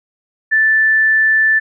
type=tone; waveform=sine; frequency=1760 Hz; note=A6; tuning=in tune; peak=-9 dBFS; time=0.51-1.6 s; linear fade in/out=20 ms; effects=none